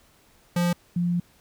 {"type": "tone pair in turn", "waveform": ["square", "sine"], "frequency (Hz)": [174.61, 174.61], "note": ["F3", "F3"], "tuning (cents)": [0, 0], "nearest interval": "unison", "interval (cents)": 0, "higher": "neither", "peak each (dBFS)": -21, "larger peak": "neither", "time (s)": [[0.56, 0.73], [0.96, 1.2]], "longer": "second", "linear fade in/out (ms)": 5, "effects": ["pink hiss -59 dBFS RMS until 1.4 s"]}